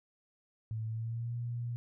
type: tone with pitch glide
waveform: sine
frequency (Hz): 110.7 to 119.33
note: A2 to A#2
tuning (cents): +11 to +41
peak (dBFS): -34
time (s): 0.71-1.76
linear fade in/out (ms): 0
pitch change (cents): +130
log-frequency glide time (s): 0.87-1.35
effects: none